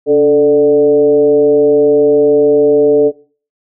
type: tone with frequency modulation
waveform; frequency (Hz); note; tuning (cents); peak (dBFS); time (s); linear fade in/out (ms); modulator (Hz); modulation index
sine; 440; A4; 0; -5; 0.06-3.12; 50; 153; 0.67
effects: noise-tail reverb RT60 0.4 s tail -19 dB re dry